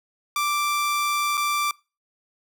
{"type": "tone with dropouts", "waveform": "sawtooth", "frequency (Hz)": 1174.7, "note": "D6", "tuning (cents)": 0, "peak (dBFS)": -18, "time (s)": [0.36, 1.71], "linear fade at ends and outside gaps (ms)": 2, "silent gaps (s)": [1.372, 1.376], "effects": ["noise-tail reverb RT60 0.3 s tail -23 dB re dry"]}